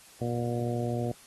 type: harmonic tone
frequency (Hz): 119.6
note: A#2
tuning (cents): +45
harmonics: 1 / 2 / 3 / 4 / 5 / 6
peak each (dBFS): -31 / -34 / -36 / -37 / -38 / -39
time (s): 0.21-1.12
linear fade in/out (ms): 5
effects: white hiss -54 dBFS RMS until 1.26 s + AAC 32 kbps